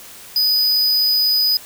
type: tone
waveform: square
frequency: 4978 Hz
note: D#8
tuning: in tune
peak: -14 dBFS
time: 0.36-1.57 s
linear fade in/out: 2 ms
effects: white hiss -39 dBFS RMS until 1.65 s